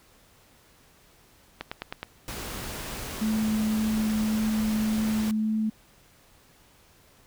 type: click train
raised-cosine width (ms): 0.3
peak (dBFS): -16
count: 5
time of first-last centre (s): 1.61-2.03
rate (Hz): 9.52
type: noise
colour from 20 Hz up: pink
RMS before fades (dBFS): -36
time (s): 2.28-5.31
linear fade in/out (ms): 0
type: tone with vibrato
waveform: sine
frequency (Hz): 217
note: A3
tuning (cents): -24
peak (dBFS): -23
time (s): 3.21-5.7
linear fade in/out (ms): 10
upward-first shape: triangle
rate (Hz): 1.8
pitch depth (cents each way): 9
effects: pink hiss -58 dBFS RMS until 7.26 s